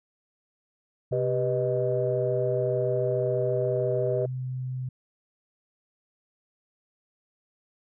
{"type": "tone with pitch glide", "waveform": "sine", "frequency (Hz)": [130.81, 128.19], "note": ["C3", "C3"], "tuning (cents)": [0, -35], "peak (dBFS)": -29, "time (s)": [1.11, 4.89], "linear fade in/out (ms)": 5, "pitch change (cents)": -35, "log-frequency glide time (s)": [1.55, 1.8]}
{"type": "chord", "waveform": "sine", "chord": "G augmented", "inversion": "none", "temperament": "equal", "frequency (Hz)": [392, 493.9, 622.3], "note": ["G4", "B4", "D#5"], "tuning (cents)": [0, 0, 0], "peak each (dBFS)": -28, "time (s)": [1.12, 4.26], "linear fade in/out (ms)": 5}
{"effects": ["tanh soft clip ceiling -13 dBFS"]}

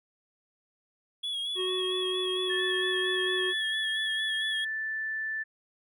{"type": "tone with vibrato", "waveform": "triangle", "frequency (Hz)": 3337, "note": "G#7", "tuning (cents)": 8, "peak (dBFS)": -29, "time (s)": [1.23, 4.65], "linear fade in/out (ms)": 10, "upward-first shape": "sine", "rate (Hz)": 4.4, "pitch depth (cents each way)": 45}
{"type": "harmonic tone", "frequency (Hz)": 370, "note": "F#4", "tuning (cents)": 0, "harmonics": [1, 3, 5, 7, 9], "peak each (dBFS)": [-30, -41, -46, -47, -49], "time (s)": [1.55, 3.54], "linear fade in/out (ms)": 50}
{"type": "tone", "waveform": "sine", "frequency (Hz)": 1760, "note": "A6", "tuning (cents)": 0, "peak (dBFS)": -30, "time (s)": [2.49, 5.44], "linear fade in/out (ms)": 20}
{"effects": []}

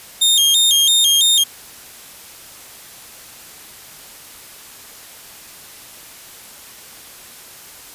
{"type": "tone with vibrato", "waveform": "sawtooth", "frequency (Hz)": 3437, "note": "A7", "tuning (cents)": -41, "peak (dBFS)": -8, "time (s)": [0.21, 1.44], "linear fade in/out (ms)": 10, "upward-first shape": "square", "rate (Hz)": 3, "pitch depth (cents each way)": 110, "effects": ["white hiss -39 dBFS RMS until 7.94 s", "resampled to 32000 Hz"]}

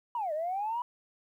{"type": "linear two-way sweep", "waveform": "sine", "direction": "down then up", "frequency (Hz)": [987.8, 591, 987.8], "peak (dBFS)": -29, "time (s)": [0.15, 0.82], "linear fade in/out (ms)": 2, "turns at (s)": 0.33, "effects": ["tanh soft clip ceiling -25 dBFS", "11-bit"]}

